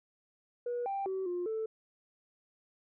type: tone with pitch steps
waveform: sine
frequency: 483.7 / 787 / 380.5 / 354.3 / 441.3 Hz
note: B4 / G5 / F#4 / F4 / A4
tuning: -36 / +7 / +48 / +25 / +5 cents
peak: -31 dBFS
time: 0.66-1.66 s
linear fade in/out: 5 ms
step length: 200 ms
effects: tanh soft clip ceiling -29 dBFS